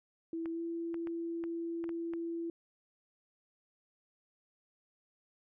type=tone with pitch glide; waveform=sine; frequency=329.6 to 335.2 Hz; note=E4 to E4; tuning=0 to +29 cents; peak=-35 dBFS; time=0.33-2.5 s; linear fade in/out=2 ms; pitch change=+29 cents; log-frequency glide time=0.51-0.61 s
type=clicks; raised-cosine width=0.5 ms; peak=-33 dBFS; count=7; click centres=0.458 / 0.943 / 1.072 / 1.439 / 1.841 / 1.892 / 2.136 s
effects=none